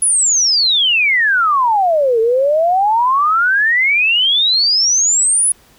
sine exponential two-way sweep, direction down then up, 10490 to 440 to 10490 Hz, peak -10 dBFS, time 0.02-5.52 s, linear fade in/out 2 ms, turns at 2.2 s, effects pink hiss -49 dBFS RMS until 5.78 s

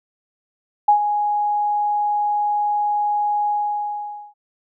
sine tone with ADSR envelope, 830.6 Hz, G#5, in tune, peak -8 dBFS, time 0.88-4.34 s, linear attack 7 ms, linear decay 98 ms, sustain -9 dB, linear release 850 ms, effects none

